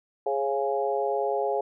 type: harmonic tone with a mistuned harmonic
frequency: 138.59 Hz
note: C#3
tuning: in tune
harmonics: 3 / 4 / 5 / 6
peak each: -28 / -29 / -30 / -31 dBFS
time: 0.26-1.61 s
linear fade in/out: 5 ms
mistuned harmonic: 4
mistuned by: -27 cents
effects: none